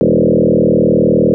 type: tone with frequency modulation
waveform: sine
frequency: 345.7 Hz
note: F4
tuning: 18 cents flat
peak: -7 dBFS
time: 0.01-1.34 s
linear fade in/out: 0 ms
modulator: 39.9 Hz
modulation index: 5
effects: none